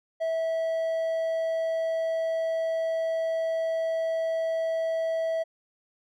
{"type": "tone", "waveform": "triangle", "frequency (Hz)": 652, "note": "E5", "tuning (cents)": -19, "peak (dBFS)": -23, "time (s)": [0.2, 5.44], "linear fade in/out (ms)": 20, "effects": []}